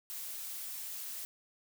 blue noise, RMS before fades -42 dBFS, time 0.1-1.25 s, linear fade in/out 0 ms, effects none

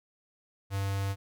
square tone with notch filter, 98.4 Hz, G2, 7 cents sharp, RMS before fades -31 dBFS, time 0.7-1.16 s, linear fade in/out 50 ms, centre 340 Hz, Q 1.7, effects none

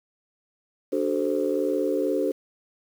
sine chord, D dominant seventh, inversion none, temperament equal with one note detuned, 293.7 / 377.3 / 440 / 523.3 Hz, D4 / F#4 / A4 / C5, 0 / +34 / 0 / 0 cents, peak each -27 dBFS, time 0.92-2.32 s, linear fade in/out 10 ms, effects tanh soft clip ceiling -12 dBFS + 8-bit

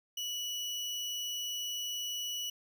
30% pulse tone, 2943 Hz, F#7, 10 cents flat, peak -32 dBFS, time 0.17-2.5 s, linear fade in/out 5 ms, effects none

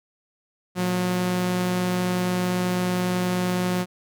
sawtooth tone pair together, 114.5 / 180.76 Hz, A#2 / F#3, -31 / -40 cents, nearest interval minor sixth, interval 791 cents, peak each -29 / -18 dBFS, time 0.75-3.86 s, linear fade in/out 50 ms, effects none

